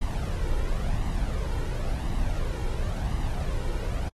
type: noise with flanger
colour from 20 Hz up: brown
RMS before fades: -27 dBFS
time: 0.01-4.09 s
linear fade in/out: 10 ms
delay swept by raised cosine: 1 to 2.2 ms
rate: 0.95 Hz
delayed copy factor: +0.5
effects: AAC 32 kbps